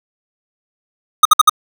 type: tone bursts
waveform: square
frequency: 1243 Hz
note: D#6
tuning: 2 cents flat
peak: -3 dBFS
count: 4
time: 1.23-1.496 s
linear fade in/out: 5 ms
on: 23 ms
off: 58 ms
effects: none